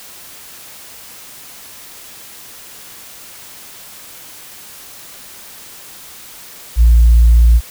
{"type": "tone", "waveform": "sine", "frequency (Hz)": 57.7, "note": "A#1", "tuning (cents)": -17, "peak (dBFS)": -3, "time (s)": [6.76, 7.61], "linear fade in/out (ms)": 50, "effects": ["tanh soft clip ceiling -2 dBFS", "white hiss -36 dBFS RMS until 7.7 s"]}